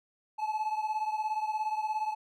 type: beating tone pair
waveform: triangle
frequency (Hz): 858 / 875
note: A5 / A5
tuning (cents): -44 / -10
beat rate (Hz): 17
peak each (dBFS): -29 / -33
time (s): 0.38-2.15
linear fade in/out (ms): 20
effects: none